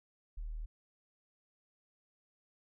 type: tone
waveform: sine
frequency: 38.89 Hz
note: D#1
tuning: in tune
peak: -38 dBFS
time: 0.37-0.66 s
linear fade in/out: 10 ms
effects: none